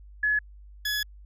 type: tone pair in turn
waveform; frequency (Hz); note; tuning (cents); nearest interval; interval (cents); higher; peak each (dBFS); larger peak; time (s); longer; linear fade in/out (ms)
sine / 20% pulse; 1700 / 1693.8; G#6 / G#6; +40 / +34; unison; 6; first; -21; neither; 0.23-0.39 / 0.85-1.03; second; 5
effects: added 50 Hz sine -45 dBFS peak until 1.25 s